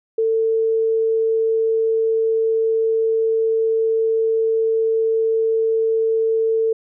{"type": "tone", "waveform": "sine", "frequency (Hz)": 447.4, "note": "A4", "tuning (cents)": 29, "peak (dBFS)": -15, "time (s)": [0.18, 6.73], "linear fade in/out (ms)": 5, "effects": []}